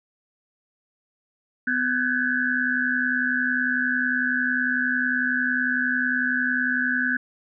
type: tone cluster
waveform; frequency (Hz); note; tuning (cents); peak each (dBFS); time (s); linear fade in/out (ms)
sine; 250.2 / 1507 / 1645 / 1716; B3 / F#6 / G#6 / A6; +23 / +31 / -17 / -44; -28 / -24 / -26 / -29; 1.67-7.17; 5
effects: none